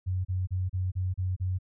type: tone bursts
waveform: sine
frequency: 92.4 Hz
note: F#2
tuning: 2 cents flat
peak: -26 dBFS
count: 7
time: 0.06-1.588 s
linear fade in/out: 20 ms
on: 190 ms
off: 33 ms
effects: none